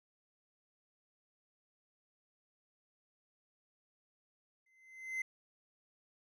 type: tone with exponential growth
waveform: triangle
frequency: 2062 Hz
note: C7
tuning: 26 cents flat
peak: -31 dBFS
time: 4.66-5.22 s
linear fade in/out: 5 ms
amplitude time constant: 120 ms
effects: none